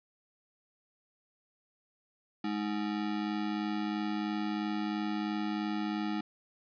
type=ring-modulated tone; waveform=square; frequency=261.6 Hz; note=C4; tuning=in tune; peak=-29 dBFS; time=2.44-6.21 s; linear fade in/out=5 ms; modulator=51.5 Hz; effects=resampled to 11025 Hz + 11-bit